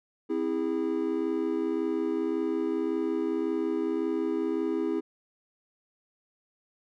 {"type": "chord", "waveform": "triangle", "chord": "C augmented", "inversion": "none", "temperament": "just", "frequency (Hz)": [261.6, 327, 408.8], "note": ["C4", "E4", "G#4"], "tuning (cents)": [0, -14, -27], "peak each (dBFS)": [-31, -27, -29], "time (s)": [0.29, 5.01], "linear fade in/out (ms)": 20, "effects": []}